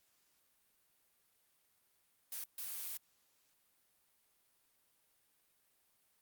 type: noise bursts at uneven times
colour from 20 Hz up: blue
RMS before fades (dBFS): -43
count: 2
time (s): 2.32-2.44 / 2.58-2.97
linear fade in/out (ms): 2
effects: white hiss -75 dBFS RMS until 6.21 s + Opus 48 kbps